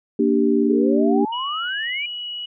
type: chord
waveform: sine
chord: G minor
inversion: first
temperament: equal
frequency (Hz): 233.1 / 293.7 / 392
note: Bb3 / D4 / G4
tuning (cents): 0 / 0 / 0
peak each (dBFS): -19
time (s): 0.19-1.25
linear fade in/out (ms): 5
type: exponential sweep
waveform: sine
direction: up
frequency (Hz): 377.3 to 2427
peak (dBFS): -24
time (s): 0.63-2.06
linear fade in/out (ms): 5
type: tone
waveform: sine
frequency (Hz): 2924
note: F#7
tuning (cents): -21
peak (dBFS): -27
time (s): 1.32-2.46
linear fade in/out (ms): 10
effects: none